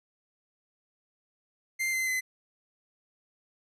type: tone with pitch steps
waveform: 45% pulse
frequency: 2093 / 2064 / 2036 Hz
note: C7 / C7 / C7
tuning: 0 / -24 / -48 cents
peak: -27 dBFS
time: 1.79-2.21 s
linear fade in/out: 20 ms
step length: 140 ms
effects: resampled to 32000 Hz